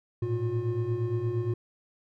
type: tone cluster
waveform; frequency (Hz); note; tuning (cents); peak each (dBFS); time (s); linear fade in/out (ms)
triangle; 108.9 / 117.5 / 357.4; A2 / A#2 / F4; -17 / +14 / +40; -29; 0.22-1.54; 5
effects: none